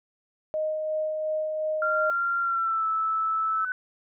sine tone with tremolo, 621 Hz, D#5, 3 cents flat, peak -24 dBFS, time 0.54-2.1 s, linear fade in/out 0 ms, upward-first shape sine, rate 2.8 Hz, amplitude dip 30%
sine tone with pitch glide, 1383 to 1311.4 Hz, F6 to E6, -17 to -9 cents, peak -23 dBFS, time 1.82-3.65 s, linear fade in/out 2 ms, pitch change -92 cents, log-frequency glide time 2.41-2.86 s
sine tone with exponential growth, 1500 Hz, F#6, 23 cents sharp, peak -24 dBFS, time 3.31-3.72 s, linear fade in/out 1 ms, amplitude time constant 87 ms
effects none

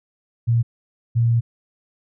sine tone pair in turn, 116.9 / 116.9 Hz, A#2 / A#2, +5 / +5 cents, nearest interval unison, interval 0 cents, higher neither, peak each -14 dBFS, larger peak neither, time 0.47-0.63 / 1.15-1.41 s, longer second, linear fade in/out 20 ms, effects none

